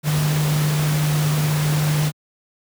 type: tone in noise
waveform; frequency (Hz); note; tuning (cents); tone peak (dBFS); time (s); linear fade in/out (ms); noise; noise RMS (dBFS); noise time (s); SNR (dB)
sine; 150.6; D3; +44; -16; 0.03-2.12; 50; pink; -26; 0.03-2.12; +7
effects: high-pass 100 Hz 12 dB/octave